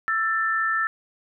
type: tone pair together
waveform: sine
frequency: 1329 / 1774 Hz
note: E6 / A6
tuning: +14 / +14 cents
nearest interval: perfect fourth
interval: 500 cents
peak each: -24 / -23 dBFS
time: 0.08-0.87 s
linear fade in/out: 0 ms
effects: none